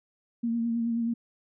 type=tone with vibrato; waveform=sine; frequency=232.1 Hz; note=A#3; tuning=7 cents flat; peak=-25 dBFS; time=0.43-1.14 s; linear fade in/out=10 ms; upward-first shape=triangle; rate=9.4 Hz; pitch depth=34 cents each way; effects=none